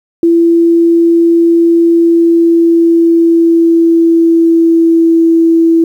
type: tone with pitch glide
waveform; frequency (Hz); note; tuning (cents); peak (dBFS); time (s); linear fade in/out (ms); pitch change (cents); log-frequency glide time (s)
sine; 336.4 to 330.2; E4 to E4; +35 to +3; -4; 0.23-5.84; 2; -32; 1.9-5.22
effects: 7-bit